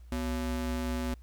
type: ring-modulated tone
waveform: square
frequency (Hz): 155.56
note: D#3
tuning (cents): 0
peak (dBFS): -28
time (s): 0.12-1.14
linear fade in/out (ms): 2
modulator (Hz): 90.6
effects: added 60 Hz sine -47 dBFS peak until 1.22 s + pink hiss -69 dBFS RMS until 1.22 s